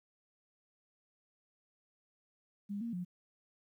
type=tone with pitch steps; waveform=sine; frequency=202.6 / 232.9 / 178.6 Hz; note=G#3 / A#3 / F3; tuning=-43 / -1 / +39 cents; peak=-36 dBFS; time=2.69-3.05 s; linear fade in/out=20 ms; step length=120 ms; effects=12-bit